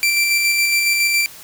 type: tone with tremolo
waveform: sawtooth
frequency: 2349 Hz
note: D7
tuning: in tune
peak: -10 dBFS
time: 0.03-1.26 s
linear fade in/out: 0 ms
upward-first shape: square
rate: 7.2 Hz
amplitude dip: 25%
effects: white hiss -39 dBFS RMS until 1.43 s